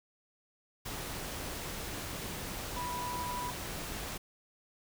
sine tone in noise, 983 Hz, B5, 8 cents flat, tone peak -36 dBFS, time 2.76-3.51 s, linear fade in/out 10 ms, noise pink, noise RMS -40 dBFS, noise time 0.85-4.18 s, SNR +1 dB, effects none

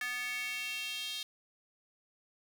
square tone with high-pass filter sweep, 246.9 Hz, B3, in tune, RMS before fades -38 dBFS, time 0.01-1.23 s, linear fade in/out 2 ms, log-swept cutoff 1800 to 3500 Hz, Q 4.1, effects none

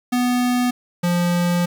square tone pair in turn, 246.9 / 174.95 Hz, B3 / F3, 0 / +3 cents, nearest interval tritone, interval 597 cents, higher first, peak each -17 dBFS, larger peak neither, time 0.12-0.71 / 1.03-1.66 s, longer second, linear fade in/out 10 ms, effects 8-bit

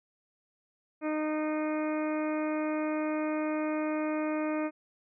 harmonic tone, 307.4 Hz, D#4, 21 cents flat, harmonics 1 / 2 / 3 / 4 / 5 / 6 / 7 / 8, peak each -30 / -34 / -42 / -41 / -46 / -49 / -46 / -46 dBFS, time 1.01-4.71 s, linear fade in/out 50 ms, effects none

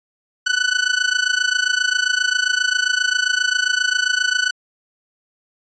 sawtooth tone with amplitude modulation, 1492 Hz, F#6, 14 cents sharp, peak -9 dBFS, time 0.46-4.51 s, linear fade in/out 10 ms, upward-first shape sine, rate 27.5 Hz, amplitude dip 85%, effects resampled to 16000 Hz

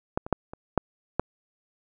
clicks, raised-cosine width 1 ms, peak -11 / -22 / -7 / -24 / -6 / -8 dBFS, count 6, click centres 0.175 / 0.265 / 0.327 / 0.535 / 0.777 / 1.196 s, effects none

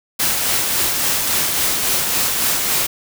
white noise with tremolo, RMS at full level -17 dBFS, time 0.19-2.87 s, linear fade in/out 10 ms, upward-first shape sine, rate 3.6 Hz, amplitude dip 30%, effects none

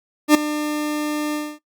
40% pulse tone with ADSR envelope, 300 Hz, D4, 37 cents sharp, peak -5 dBFS, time 0.28-1.59 s, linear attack 67 ms, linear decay 6 ms, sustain -15 dB, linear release 250 ms, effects noise-tail reverb RT60 0.1 s tail -17 dB re dry + Opus 48 kbps

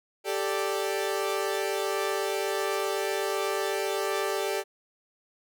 sawtooth chord, G suspended second, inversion none, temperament equal, 392 / 440 / 587.3 Hz, G4 / A4 / D5, 0 / 0 / 0 cents, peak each -26 / -28 / -29 dBFS, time 0.24-4.64 s, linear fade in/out 50 ms, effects none

